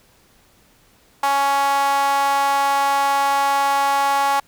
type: tone with high-pass filter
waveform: sawtooth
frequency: 278.3 Hz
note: C#4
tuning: 7 cents sharp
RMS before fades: -18 dBFS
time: 1.23-4.4 s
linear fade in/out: 5 ms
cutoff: 920 Hz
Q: 8.6
effects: pink hiss -55 dBFS RMS until 4.47 s